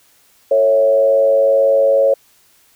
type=tone with frequency modulation; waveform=sine; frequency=552 Hz; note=C#5; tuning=7 cents flat; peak=-9 dBFS; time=0.51-2.14 s; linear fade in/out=5 ms; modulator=102 Hz; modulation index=0.59; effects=white hiss -53 dBFS RMS until 2.75 s